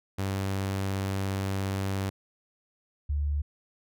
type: tone pair in turn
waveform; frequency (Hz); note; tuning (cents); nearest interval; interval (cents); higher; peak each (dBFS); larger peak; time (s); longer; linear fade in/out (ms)
sawtooth / sine; 97.1 / 72.74; G2 / D2; -16 / -16; perfect fourth; 500; first; -24 / -25; first; 0.18-2.1 / 3.09-3.42; first; 10
effects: none